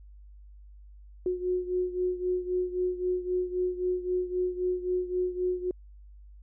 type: beating tone pair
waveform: sine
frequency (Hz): 362.3 / 366.1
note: F#4 / F#4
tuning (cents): -36 / -18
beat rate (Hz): 3.8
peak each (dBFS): -28 / -32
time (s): 1.26-5.71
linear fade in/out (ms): 2
effects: added 50 Hz sine -47 dBFS peak until 6.42 s